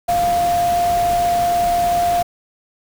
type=tone in noise; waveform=sine; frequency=698.5 Hz; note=F5; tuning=in tune; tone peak=-14 dBFS; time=0.08-2.23 s; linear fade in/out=10 ms; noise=pink; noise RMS=-28 dBFS; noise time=0.08-2.23 s; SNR=+11 dB; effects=none